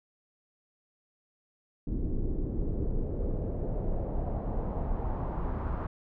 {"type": "noise with low-pass filter sweep", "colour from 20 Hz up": "brown", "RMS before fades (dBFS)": -31, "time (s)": [1.87, 5.87], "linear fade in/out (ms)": 5, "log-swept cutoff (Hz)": [300, 1200], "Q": 2.1, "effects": []}